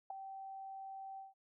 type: tone with ADSR envelope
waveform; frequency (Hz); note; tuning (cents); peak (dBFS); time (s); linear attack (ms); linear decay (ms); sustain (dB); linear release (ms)
sine; 775; G5; -20; -35; 0.1-1.34; 6; 3; -10; 160
effects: none